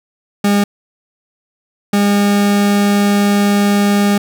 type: tone pair in turn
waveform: 40% pulse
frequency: 203.1 / 203.1 Hz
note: G#3 / G#3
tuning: -38 / -38 cents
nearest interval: unison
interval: 0 cents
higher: neither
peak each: -9 dBFS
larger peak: neither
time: 0.44-0.64 / 1.93-4.18 s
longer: second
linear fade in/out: 5 ms
effects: none